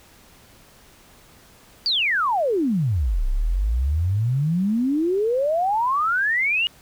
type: exponential two-way sweep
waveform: sine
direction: down then up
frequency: 4779 to 30.87 to 2923 Hz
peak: -18 dBFS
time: 1.86-6.67 s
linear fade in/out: 0 ms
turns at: 3.26 s
effects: pink hiss -51 dBFS RMS until 6.81 s